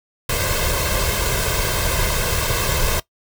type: noise with comb filter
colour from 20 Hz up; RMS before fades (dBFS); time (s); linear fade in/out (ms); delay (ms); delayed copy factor
pink; -20; 0.29-3; 5; 1.9; +0.75
effects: noise-tail reverb RT60 0.1 s tail -19 dB re dry